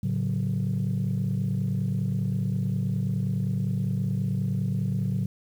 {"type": "chord", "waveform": "sine", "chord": "F# minor", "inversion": "first", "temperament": "equal with one note detuned", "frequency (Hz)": [110, 139.64, 185], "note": ["A2", "C#3", "F#3"], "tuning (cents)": [0, 13, 0], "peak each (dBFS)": -27, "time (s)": [0.03, 5.26], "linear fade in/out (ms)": 5, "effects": ["tanh soft clip ceiling -19 dBFS", "9-bit"]}